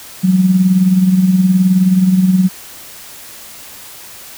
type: tone with tremolo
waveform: sine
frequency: 185.7 Hz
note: F#3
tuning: 7 cents sharp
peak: -5 dBFS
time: 0.23-2.49 s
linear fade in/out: 20 ms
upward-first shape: sine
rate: 19 Hz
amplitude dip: 55%
effects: white hiss -34 dBFS RMS until 4.37 s